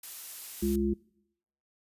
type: noise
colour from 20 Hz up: blue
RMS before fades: -41 dBFS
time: 0.03-0.76 s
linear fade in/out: 5 ms
type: harmonic tone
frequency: 69.3 Hz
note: C#2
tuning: in tune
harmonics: 1 / 3 / 5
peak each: -34 / -28 / -29 dBFS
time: 0.62-0.94 s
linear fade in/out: 10 ms
effects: noise-tail reverb RT60 0.8 s tail -24 dB re dry + resampled to 32000 Hz